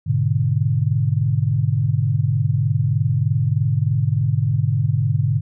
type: chord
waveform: sine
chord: G# diminished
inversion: none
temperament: equal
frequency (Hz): 103.83 / 123.47 / 146.83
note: G#2 / B2 / D3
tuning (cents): 0 / 0 / 0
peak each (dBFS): -20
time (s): 0.06-5.41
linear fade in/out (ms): 20
effects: none